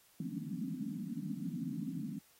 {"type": "band-pass noise", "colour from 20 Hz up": "pink", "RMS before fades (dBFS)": -40, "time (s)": [0.2, 2.19], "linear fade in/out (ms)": 2, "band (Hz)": [150, 290], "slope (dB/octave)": 96, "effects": ["white hiss -66 dBFS RMS until 2.39 s", "AAC 48 kbps"]}